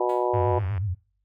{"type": "harmonic tone", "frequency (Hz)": 122.5, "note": "B2", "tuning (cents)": -14, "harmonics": [3, 4, 5, 6, 7, 8], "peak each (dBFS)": [-25, -29, -28, -31, -31, -30], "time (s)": [0, 0.59], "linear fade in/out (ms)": 5}
{"type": "tone with exponential decay", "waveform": "5% pulse", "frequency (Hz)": 281.2, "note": "C#4", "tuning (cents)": 25, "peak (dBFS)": -32, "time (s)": [0.09, 0.41], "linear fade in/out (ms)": 5, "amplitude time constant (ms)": 69}
{"type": "tone with vibrato", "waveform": "sine", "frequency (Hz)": 97, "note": "G2", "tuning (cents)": -18, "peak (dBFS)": -24, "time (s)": [0.33, 0.95], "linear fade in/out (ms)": 20, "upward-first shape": "sine", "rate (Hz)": 8.2, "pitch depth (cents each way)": 170}
{"type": "click train", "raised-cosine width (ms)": 0.5, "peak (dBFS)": -26, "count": 44, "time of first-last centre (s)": [0.34, 0.778], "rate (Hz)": 98.1}
{"effects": ["noise-tail reverb RT60 0.4 s tail -21 dB re dry", "added 50 Hz sine -70 dBFS peak until 1.24 s"]}